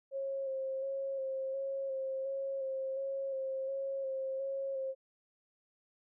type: tone with vibrato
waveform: sine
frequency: 538 Hz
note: C5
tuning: 48 cents sharp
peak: -34 dBFS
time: 0.11-4.95 s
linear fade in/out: 50 ms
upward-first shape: square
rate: 1.4 Hz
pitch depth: 19 cents each way
effects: none